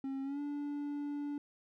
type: tone with pitch glide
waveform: triangle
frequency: 270.1 to 289.5 Hz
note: C#4 to D4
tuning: -45 to -25 cents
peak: -34 dBFS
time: 0.04-1.38 s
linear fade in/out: 2 ms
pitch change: +120 cents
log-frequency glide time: 0.23-0.4 s
effects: none